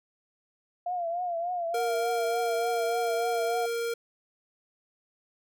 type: tone with vibrato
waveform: sine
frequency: 696 Hz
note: F5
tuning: 6 cents flat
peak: -28 dBFS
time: 0.86-3.66 s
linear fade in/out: 5 ms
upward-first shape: triangle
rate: 3.4 Hz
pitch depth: 89 cents each way
type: tone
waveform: square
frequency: 466.2 Hz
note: A#4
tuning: in tune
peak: -29 dBFS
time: 1.74-3.94 s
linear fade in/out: 5 ms
effects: none